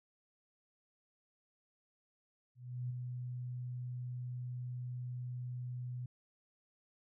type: tone with ADSR envelope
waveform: sine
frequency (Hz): 124.1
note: B2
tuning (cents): +9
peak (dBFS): -35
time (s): 2.55-6.06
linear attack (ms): 350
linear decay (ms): 11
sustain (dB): -4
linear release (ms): 4
effects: none